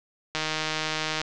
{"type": "click train", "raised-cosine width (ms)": 0.2, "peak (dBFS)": -10, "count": 136, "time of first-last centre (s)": [0.35, 1.215], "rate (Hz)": 156, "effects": ["low-pass 7000 Hz 12 dB/octave"]}